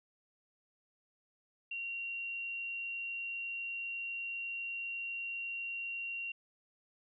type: tone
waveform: sine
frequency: 2754 Hz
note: F7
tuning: 25 cents flat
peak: -37 dBFS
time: 1.71-6.32 s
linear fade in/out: 5 ms
effects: none